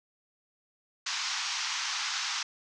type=band-pass noise; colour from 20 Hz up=white; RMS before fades=-33 dBFS; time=1.06-2.43 s; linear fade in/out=5 ms; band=860 to 6400 Hz; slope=48 dB/octave; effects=none